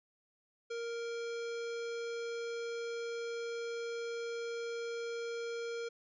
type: tone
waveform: square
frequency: 466.2 Hz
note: A#4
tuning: in tune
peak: -38 dBFS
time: 0.7-5.89 s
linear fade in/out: 10 ms
effects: resampled to 16000 Hz